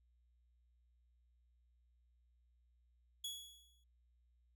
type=tone with exponential decay; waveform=sawtooth; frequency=3364 Hz; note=G#7; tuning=22 cents sharp; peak=-37 dBFS; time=3.24-3.84 s; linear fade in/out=5 ms; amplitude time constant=130 ms; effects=added 60 Hz sine -70 dBFS peak until 4.55 s